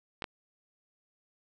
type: clicks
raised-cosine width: 0.3 ms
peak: -19 dBFS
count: 2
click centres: 0.222 / 0.242 s
effects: none